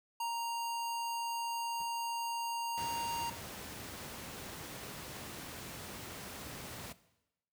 square tone, 932.3 Hz, A#5, in tune, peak -35 dBFS, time 0.2-3.3 s, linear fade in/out 5 ms
brown noise with exponential decay, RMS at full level -48 dBFS, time 1.8-1.92 s, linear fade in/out 1 ms, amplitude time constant 26 ms
pink noise, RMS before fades -45 dBFS, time 2.77-6.93 s, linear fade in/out 10 ms
effects noise-tail reverb RT60 0.9 s tail -17 dB re dry + high-pass 80 Hz 12 dB/octave

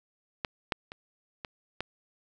clicks, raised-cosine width 0.3 ms, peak -14 / -11 / -25 / -21 / -16 dBFS, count 5, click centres 0.448 / 0.722 / 0.919 / 1.448 / 1.806 s, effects none

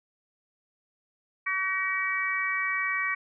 harmonic tone, 380.2 Hz, F#4, 47 cents sharp, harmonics 3 / 4 / 5 / 6, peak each -33 / -37 / -29 / -30 dBFS, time 1.46-3.15 s, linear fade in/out 10 ms, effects none

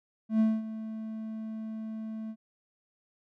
triangle tone with ADSR envelope, 220 Hz, A3, in tune, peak -18 dBFS, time 0.29-2.36 s, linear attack 110 ms, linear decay 220 ms, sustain -15 dB, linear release 61 ms, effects none

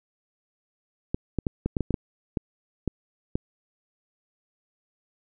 clicks, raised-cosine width 3 ms, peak -12 dBFS, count 11, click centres 1.145 / 1.387 / 1.468 / 1.66 / 1.768 / 1.807 / 1.907 / 1.942 / 2.372 / 2.877 / 3.355 s, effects none

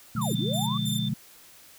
sine chord, B diminished seventh, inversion none, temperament just, 123.47 / 148.16 / 177.8 / 213.4 Hz, B2 / D3 / F3 / Ab3, 0 / +16 / +31 / +47 cents, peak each -31 / -32 / -33 / -30 dBFS, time 0.15-1.14 s, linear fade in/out 5 ms
sine linear two-way sweep, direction down then up, 1446 to 161.4 to 1181 Hz, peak -31 dBFS, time 0.16-0.78 s, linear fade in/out 10 ms, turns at 0.35 s
10% pulse tone bursts, 3596 Hz, A7, 37 cents sharp, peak -25 dBFS, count 3, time 0.21-0.99 s, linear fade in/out 10 ms, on 140 ms, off 180 ms
sine tone, 3562 Hz, A7, 21 cents sharp, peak -32 dBFS, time 0.35-1.09 s, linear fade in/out 10 ms
effects white hiss -52 dBFS RMS until 1.78 s

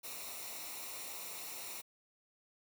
white noise with comb filter, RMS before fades -45 dBFS, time 0.03-1.82 s, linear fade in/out 20 ms, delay 0.62 ms, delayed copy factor -0.65, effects none

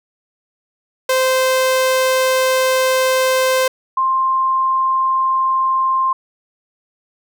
sawtooth / sine tone pair in turn, 519 / 1053.4 Hz, C5 / C6, -14 / +11 cents, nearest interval octave, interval 1225 cents, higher second, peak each -9 / -13 dBFS, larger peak first, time 1.09-3.68 / 3.97-6.13 s, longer first, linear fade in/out 5 ms, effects none

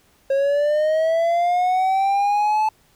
triangle linear sweep, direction up, 540 to 872 Hz, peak -14 dBFS, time 0.3-2.69 s, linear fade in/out 5 ms, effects pink hiss -58 dBFS RMS until 2.95 s

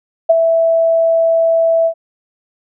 sine tone with ADSR envelope, 659 Hz, E5, 1 cent flat, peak -3 dBFS, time 0.29-1.94 s, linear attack 12 ms, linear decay 26 ms, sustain -6 dB, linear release 81 ms, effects none

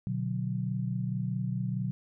sine chord, B minor, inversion none, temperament just, 123.47 / 148.16 / 185.21 Hz, B2 / D3 / F#3, 0 / +16 / +2 cents, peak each -32 / -36 / -33 dBFS, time 0.07-1.91 s, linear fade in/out 0 ms, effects none

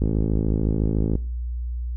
click train, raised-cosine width 3 ms, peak -10 dBFS, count 62, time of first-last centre 0.02-1.154 s, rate 53.8 Hz, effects noise-tail reverb RT60 0.4 s tail -21 dB re dry + added 60 Hz sine -25 dBFS peak until 1.96 s

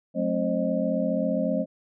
sine tone cluster, 183.8 / 218.6 / 267.3 / 531 / 619 Hz, F#3 / A3 / C4 / C5 / D#5, -11 / -11 / +37 / +25 / -9 cents, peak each -29 dBFS, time 0.14-1.66 s, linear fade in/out 50 ms, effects none

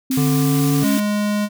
sine tone with pitch glide, 261.6 to 276 Hz, C4 to C#4, 0 to -7 cents, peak -17 dBFS, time 0.1-0.98 s, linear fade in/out 5 ms, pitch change +93 cents, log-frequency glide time 0.28-0.69 s
white high-pass noise, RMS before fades -28 dBFS, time 0.11-1 s, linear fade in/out 2 ms, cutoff 1200 Hz, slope 12 dB/octave
harmonic tone, 146.83 Hz, D3, in tune, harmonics 1 / 3 / 5 / 7 / 8, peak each -17 / -27 / -34 / -39 / -34 dBFS, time 0.17-0.84 s, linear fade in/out 5 ms
square tone, 207.7 Hz, G#3, in tune, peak -18 dBFS, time 0.81-1.49 s, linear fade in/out 50 ms
effects none

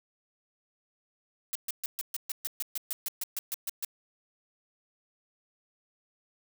blue noise bursts, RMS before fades -33 dBFS, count 16, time 1.53-3.848 s, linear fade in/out 0 ms, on 23 ms, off 130 ms, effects none

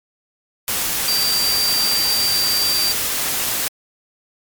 sine tone in noise, 4699 Hz, D8, in tune, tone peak -17 dBFS, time 1.08-2.92 s, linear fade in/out 0 ms, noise white, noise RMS -21 dBFS, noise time 0.68-3.68 s, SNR +1 dB, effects MP3 96 kbps

